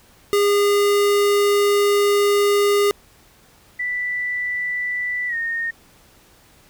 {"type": "tone", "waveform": "square", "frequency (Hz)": 407.3, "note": "G#4", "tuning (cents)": -34, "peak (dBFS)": -15, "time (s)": [0.33, 2.91], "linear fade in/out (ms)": 0}
{"type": "tone with pitch glide", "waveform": "sine", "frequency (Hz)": [1975.5, 1843.2], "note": ["B6", "A#6"], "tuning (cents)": [0, -20], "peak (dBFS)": -21, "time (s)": [3.79, 5.71], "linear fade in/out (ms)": 10, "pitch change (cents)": -120, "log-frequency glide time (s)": [5.28, 5.35]}
{"effects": ["pink hiss -52 dBFS RMS until 6.69 s"]}